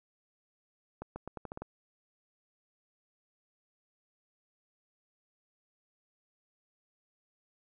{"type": "accelerating click train", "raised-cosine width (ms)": 1, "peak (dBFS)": -26, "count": 8, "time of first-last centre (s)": [1.02, 1.62], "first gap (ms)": 140, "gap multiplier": 0.83, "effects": []}